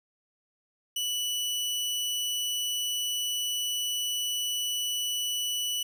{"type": "tone", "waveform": "sawtooth", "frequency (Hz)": 2960, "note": "F#7", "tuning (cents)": 0, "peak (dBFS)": -25, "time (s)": [0.96, 5.83], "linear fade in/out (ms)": 5, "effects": []}